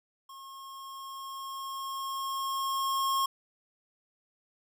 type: tone with level ramp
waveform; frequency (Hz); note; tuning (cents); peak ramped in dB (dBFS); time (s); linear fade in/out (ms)
square; 1081; C#6; -44; -46 to -26; 0.29-3.26; 5
effects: none